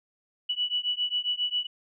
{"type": "beating tone pair", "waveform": "sine", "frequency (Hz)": [2948, 2955.4], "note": ["F#7", "F#7"], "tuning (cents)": [-7, -3], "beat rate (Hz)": 7.4, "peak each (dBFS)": -29, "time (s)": [0.49, 1.67], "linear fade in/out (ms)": 10, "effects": []}